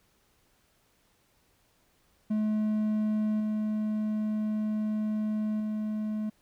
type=tone with level steps; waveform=triangle; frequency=214.2 Hz; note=A3; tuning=46 cents flat; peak=-23 / -25 / -27 dBFS; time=2.3-6.3 s; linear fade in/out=10 ms; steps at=3.4 / 5.6 s; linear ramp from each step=2 ms; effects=pink hiss -68 dBFS RMS until 6.41 s